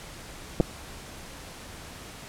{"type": "clicks", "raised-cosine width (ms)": 2, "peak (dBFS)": -8, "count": 2, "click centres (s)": [0.601, 0.607], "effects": ["pink hiss -43 dBFS RMS until 2.28 s", "low-pass 11000 Hz 12 dB/octave"]}